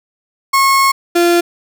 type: tone pair in turn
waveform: 35% pulse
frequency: 1089 / 345.5 Hz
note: C#6 / F4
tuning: -31 / -19 cents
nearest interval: octave + minor sixth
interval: 1988 cents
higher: first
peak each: -7 dBFS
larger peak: neither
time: 0.53-0.92 / 1.15-1.41 s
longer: first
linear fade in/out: 10 ms
effects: none